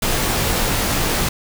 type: noise with comb filter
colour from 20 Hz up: pink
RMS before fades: -19 dBFS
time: 0.02-1.29 s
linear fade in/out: 5 ms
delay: 19 ms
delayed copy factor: -0.55
effects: none